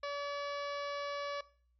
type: harmonic tone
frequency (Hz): 572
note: D5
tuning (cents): -46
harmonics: 1 / 2 / 3 / 4 / 5 / 6 / 7 / 8 / 9 / 10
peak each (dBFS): -39 / -41 / -47 / -48 / -54 / -56 / -52 / -58 / -55 / -62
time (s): 0.03-1.41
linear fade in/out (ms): 5
effects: noise-tail reverb RT60 0.5 s tail -20 dB re dry + added 60 Hz sine -70 dBFS peak until 1.79 s